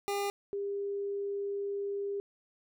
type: tone pair in turn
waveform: 25% pulse / sine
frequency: 402.9 / 401.2 Hz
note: G4 / G4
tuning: +48 / +40 cents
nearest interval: unison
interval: 8 cents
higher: first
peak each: -27 / -32 dBFS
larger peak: first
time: 0.08-0.3 / 0.53-2.2 s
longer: second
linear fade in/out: 0 ms
effects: none